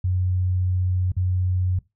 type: tone with dropouts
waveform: sine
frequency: 91.5 Hz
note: F#2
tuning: 19 cents flat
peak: -19 dBFS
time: 0.04-1.79 s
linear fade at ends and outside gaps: 5 ms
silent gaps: 1.119-1.166 s
effects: noise-tail reverb RT60 0.2 s tail -19 dB re dry